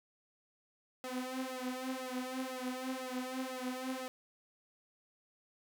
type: tone with flanger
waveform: sawtooth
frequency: 256.7 Hz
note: C4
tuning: 33 cents flat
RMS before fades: -40 dBFS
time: 1.04-4.08 s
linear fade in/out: 0 ms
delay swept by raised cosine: 1.5 to 5.6 ms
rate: 2 Hz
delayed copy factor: +1
effects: none